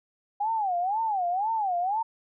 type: tone with vibrato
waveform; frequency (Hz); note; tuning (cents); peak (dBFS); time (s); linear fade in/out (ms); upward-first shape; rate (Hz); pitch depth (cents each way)
sine; 794; G5; +22; -24; 0.4-2.03; 10; sine; 2; 230
effects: none